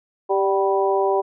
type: harmonic tone with a mistuned harmonic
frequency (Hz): 196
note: G3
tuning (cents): 0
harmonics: 2 / 3 / 4 / 5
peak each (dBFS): -19 / -24 / -23 / -25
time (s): 0.29-1.22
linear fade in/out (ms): 20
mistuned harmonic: 4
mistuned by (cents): -30
effects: none